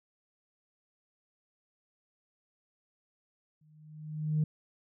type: tone with exponential growth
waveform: sine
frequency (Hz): 153.6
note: D#3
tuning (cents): -22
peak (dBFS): -22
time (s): 3.61-4.44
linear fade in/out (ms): 5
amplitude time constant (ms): 180
effects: tanh soft clip ceiling -21 dBFS

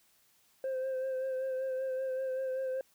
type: tone with vibrato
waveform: sine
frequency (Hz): 523.3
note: C5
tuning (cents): 0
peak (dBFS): -29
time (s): 0.64-2.81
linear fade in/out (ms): 2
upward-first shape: sine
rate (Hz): 5.2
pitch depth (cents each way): 27
effects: tanh soft clip ceiling -31 dBFS + white hiss -68 dBFS RMS until 2.94 s

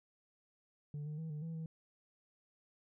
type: tone with pitch steps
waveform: sine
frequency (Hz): 147.2 / 151.6 / 160.9 / 150.1 / 163.9 / 160.8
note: D3 / D#3 / E3 / D3 / E3 / E3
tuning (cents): +4 / -45 / -42 / +38 / -10 / -43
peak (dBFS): -37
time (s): 0.94-1.66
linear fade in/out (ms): 2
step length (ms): 120
effects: tanh soft clip ceiling -39 dBFS

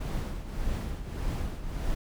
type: noise with tremolo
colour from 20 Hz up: brown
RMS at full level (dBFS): -29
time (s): 0-1.95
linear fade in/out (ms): 10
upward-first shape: triangle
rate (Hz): 1.7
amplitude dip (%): 70
effects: none

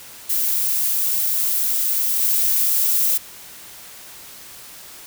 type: noise with level steps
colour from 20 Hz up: violet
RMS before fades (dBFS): -20 / -18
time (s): 0.29-3.18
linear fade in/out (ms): 10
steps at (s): 2.2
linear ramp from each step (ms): 20
effects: white hiss -40 dBFS RMS until 5.06 s

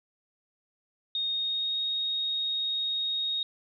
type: tone with pitch glide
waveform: sine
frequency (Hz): 3709 to 3739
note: A#7 to A#7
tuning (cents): -9 to +4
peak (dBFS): -27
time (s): 1.15-3.43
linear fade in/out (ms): 2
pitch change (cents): +13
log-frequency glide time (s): 1.31-1.79
effects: none

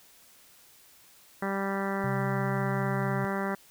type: harmonic tone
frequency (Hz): 196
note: G3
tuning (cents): 0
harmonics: 1 / 2 / 3 / 4 / 5 / 6 / 7 / 8 / 9 / 10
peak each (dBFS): -32 / -35 / -37 / -38 / -39 / -40 / -40 / -41 / -42 / -42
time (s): 1.42-3.55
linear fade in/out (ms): 5
type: tone with pitch glide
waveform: sine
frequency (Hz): 131.1 to 132.09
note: C3 to C3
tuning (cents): +4 to +17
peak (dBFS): -30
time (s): 2.04-3.25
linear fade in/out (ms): 0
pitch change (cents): +13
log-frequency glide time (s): 2.38-3.11
effects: white hiss -57 dBFS RMS until 3.7 s

